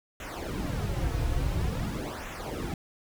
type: noise with flanger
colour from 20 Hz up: brown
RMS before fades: -31 dBFS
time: 0.2-2.74 s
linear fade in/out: 2 ms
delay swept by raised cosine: 0.21 to 5.11 ms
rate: 0.48 Hz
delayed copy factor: -0.8
effects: none